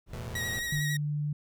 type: noise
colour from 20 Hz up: brown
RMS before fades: -46 dBFS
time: 0.06-0.84 s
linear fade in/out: 50 ms
type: chord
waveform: sawtooth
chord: E suspended fourth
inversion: none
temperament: equal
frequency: 82.41 / 110 / 123.47 Hz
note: E2 / A2 / B2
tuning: 0 / 0 / 0 cents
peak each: -37 dBFS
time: 0.13-0.59 s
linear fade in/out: 0 ms
type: tone with vibrato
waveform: sawtooth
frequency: 1899 Hz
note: A#6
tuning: 32 cents sharp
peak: -28 dBFS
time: 0.35-0.97 s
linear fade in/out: 5 ms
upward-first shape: triangle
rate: 11 Hz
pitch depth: 32 cents each way
type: tone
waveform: sine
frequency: 148 Hz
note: D3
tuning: 14 cents sharp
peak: -28 dBFS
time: 0.72-1.33 s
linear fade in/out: 5 ms
effects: none